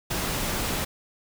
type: noise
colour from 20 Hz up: pink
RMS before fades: -28 dBFS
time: 0.1-0.85 s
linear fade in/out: 10 ms
effects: none